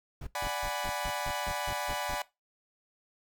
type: noise bursts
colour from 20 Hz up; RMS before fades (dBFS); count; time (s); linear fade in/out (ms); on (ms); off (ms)
brown; -38; 10; 0.21-2.15; 5; 59; 150
type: chord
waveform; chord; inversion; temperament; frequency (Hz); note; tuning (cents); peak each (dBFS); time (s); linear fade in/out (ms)
sawtooth; G# half-diminished seventh; second; equal; 587.3 / 740 / 830.6 / 987.8; D5 / F#5 / G#5 / B5; 0 / 0 / 0 / 0; -34; 0.35-2.22; 2
effects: noise-tail reverb RT60 0.2 s tail -18 dB re dry